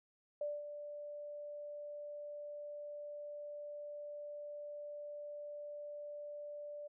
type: tone with ADSR envelope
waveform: sine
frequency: 587.3 Hz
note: D5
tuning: in tune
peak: -35 dBFS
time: 0.41-6.88 s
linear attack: 4 ms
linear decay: 210 ms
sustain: -9 dB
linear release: 14 ms
effects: none